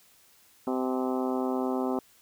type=harmonic tone with a mistuned harmonic; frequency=129.1 Hz; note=C3; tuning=23 cents flat; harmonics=2 / 3 / 4 / 5 / 6 / 7 / 8 / 9 / 10; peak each=-29 / -32 / -36 / -38 / -37 / -40 / -41 / -45 / -45 dBFS; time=0.67-1.99 s; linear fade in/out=2 ms; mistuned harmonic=7; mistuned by=-67 cents; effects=white hiss -60 dBFS RMS until 2.21 s